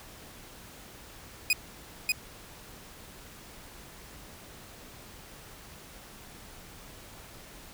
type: tone with echo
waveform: sawtooth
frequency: 2489 Hz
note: D#7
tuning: in tune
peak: -18 dBFS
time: 1.5-1.53 s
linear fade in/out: 2 ms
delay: 590 ms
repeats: 1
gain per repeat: -2 dB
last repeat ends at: 2.12 s
effects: pink hiss -49 dBFS RMS until 7.73 s